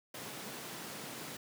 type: high-pass noise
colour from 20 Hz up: pink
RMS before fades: -45 dBFS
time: 0.14-1.37 s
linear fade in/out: 5 ms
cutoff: 140 Hz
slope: 24 dB/octave
effects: none